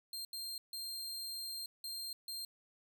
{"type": "tone bursts at uneven times", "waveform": "sawtooth", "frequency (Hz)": 4186, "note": "C8", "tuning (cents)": 0, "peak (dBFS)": -38, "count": 5, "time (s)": [[0.13, 0.25], [0.33, 0.58], [0.73, 1.66], [1.84, 2.13], [2.28, 2.45]], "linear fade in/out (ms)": 2, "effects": []}